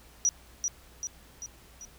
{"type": "tone with echo", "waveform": "sine", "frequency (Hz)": 5830, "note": "F#8", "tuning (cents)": -26, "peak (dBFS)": -21, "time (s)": [0.25, 0.29], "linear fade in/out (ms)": 0, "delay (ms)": 390, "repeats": 4, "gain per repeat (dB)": -5, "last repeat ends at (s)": 1.85, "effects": ["added 60 Hz sine -56 dBFS peak until 1.98 s", "pink hiss -56 dBFS RMS until 1.98 s"]}